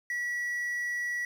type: tone with quantisation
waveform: triangle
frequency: 1938 Hz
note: B6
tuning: 33 cents flat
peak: -28 dBFS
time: 0.1-1.25 s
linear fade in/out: 2 ms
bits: 9
effects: none